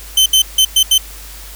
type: tone bursts at uneven times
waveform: sawtooth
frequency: 3076 Hz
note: G7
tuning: 33 cents flat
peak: -4 dBFS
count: 5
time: 0.17-0.26 / 0.33-0.42 / 0.58-0.65 / 0.76-0.83 / 0.91-0.98 s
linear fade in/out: 5 ms
effects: added 50 Hz sine -33 dBFS peak until 1.55 s + white hiss -35 dBFS RMS until 1.55 s